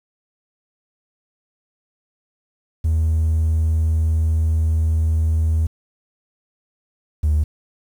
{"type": "tone pair in turn", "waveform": "triangle", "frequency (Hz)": [79.9, 75.85], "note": ["D#2", "D#2"], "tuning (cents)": [47, -44], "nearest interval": "minor second", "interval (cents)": 91, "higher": "first", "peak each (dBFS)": [-12, -11], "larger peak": "second", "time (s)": [[2.84, 5.67], [7.23, 7.44]], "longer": "first", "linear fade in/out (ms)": 10, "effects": ["tanh soft clip ceiling -10 dBFS", "8-bit"]}